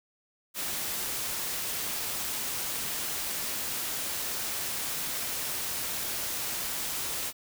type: noise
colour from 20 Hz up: white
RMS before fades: -33 dBFS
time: 0.54-7.33 s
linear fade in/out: 50 ms
effects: none